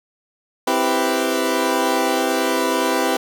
20% pulse chord, C major seventh, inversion none, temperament equal, 261.6 / 329.6 / 392 / 493.9 Hz, C4 / E4 / G4 / B4, 0 / 0 / 0 / 0 cents, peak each -18 dBFS, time 0.67-3.17 s, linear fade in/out 5 ms, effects none

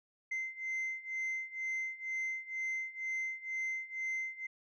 sine beating tone pair, 2073 / 2075.1 Hz, C7 / C7, -17 / -15 cents, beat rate 2.1 Hz, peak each -38 / -36 dBFS, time 0.31-4.47 s, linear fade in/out 10 ms, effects tanh soft clip ceiling -32 dBFS

